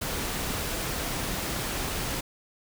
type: noise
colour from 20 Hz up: pink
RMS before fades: -31 dBFS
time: 0.01-2.21 s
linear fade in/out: 10 ms
effects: none